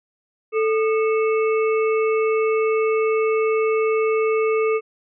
harmonic tone with a mistuned harmonic, 440 Hz, A4, in tune, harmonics 1 / 3 / 5 / 6, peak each -17 / -27 / -31 / -33 dBFS, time 0.52-4.81 s, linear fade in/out 50 ms, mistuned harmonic 3, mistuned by -140 cents, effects none

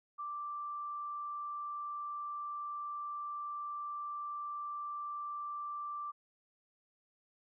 sine tone, 1174.7 Hz, D6, in tune, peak -38 dBFS, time 0.18-6.12 s, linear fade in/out 20 ms, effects none

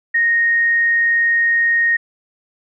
sine tone, 1861 Hz, A#6, 3 cents flat, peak -12 dBFS, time 0.14-1.97 s, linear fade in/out 10 ms, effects none

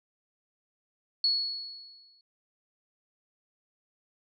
sine tone with exponential decay, 4374 Hz, C#8, 24 cents flat, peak -21 dBFS, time 1.24-2.21 s, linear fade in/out 2 ms, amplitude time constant 210 ms, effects none

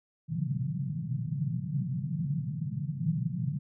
pink band-pass noise, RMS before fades -32 dBFS, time 0.28-3.59 s, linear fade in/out 20 ms, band 130 to 170 Hz, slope 48 dB/octave, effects none

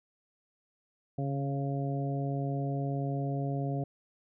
harmonic tone with a mistuned harmonic, 138.59 Hz, C#3, in tune, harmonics 1 / 2 / 3 / 4 / 5, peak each -31 / -37 / -41 / -42 / -40 dBFS, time 1.18-3.84 s, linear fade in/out 5 ms, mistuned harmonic 1, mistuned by +21 cents, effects none

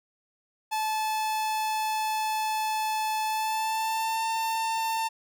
45% pulse tone with pitch glide, 868 to 897.6 Hz, A5 to A5, -24 to +34 cents, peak -26 dBFS, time 0.71-5.09 s, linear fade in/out 20 ms, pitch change +58 cents, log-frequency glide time 3.25-4.23 s, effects none

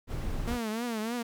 brown noise, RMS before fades -33 dBFS, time 0.07-0.59 s, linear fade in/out 50 ms
sawtooth tone with vibrato, 228.2 Hz, A#3, 37 cents flat, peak -27 dBFS, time 0.47-1.23 s, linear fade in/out 10 ms, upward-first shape triangle, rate 3.3 Hz, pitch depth 140 cents each way
effects none

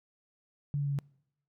sine tone with pitch steps, 143.9 / 142.66 / 141.43 / 140.21 Hz, D3 / D3 / C#3 / C#3, -35 / -50 / +35 / +20 cents, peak -28 dBFS, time 0.74-0.988 s, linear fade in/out 0 ms, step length 62 ms, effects noise-tail reverb RT60 0.8 s tail -25 dB re dry

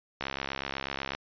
click train, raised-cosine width 0.3 ms, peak -16 dBFS, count 65, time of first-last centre 0.21-1.15 s, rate 68.1 Hz, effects resampled to 11025 Hz

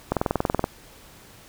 click train, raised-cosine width 1 ms, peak -7 dBFS, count 12, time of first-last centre 0.12-0.641 s, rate 21.1 Hz, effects pink hiss -49 dBFS RMS until 1.48 s

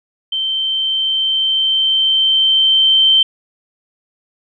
sine tone with level ramp, 3113 Hz, G7, 13 cents flat, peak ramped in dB -16 to -7 dBFS, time 0.32-3.23 s, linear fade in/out 5 ms, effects none

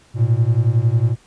triangle beating tone pair, 110 / 121 Hz, A2 / B2, 0 / -35 cents, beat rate 11 Hz, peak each -14 dBFS, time 0.14-1.16 s, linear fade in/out 50 ms, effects pink hiss -52 dBFS RMS until 1.26 s + resampled to 22050 Hz

